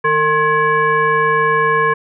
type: tone with frequency modulation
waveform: sine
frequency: 1067 Hz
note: C6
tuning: 34 cents sharp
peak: -11 dBFS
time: 0.04-1.94 s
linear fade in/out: 10 ms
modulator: 613 Hz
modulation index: 1.2
effects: none